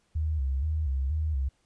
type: tone with vibrato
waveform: sine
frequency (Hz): 72.2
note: D2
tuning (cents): -29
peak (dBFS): -25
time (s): 0.15-1.49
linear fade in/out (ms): 10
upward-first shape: square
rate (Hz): 2.1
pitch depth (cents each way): 130
effects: pink hiss -70 dBFS RMS until 1.65 s + resampled to 22050 Hz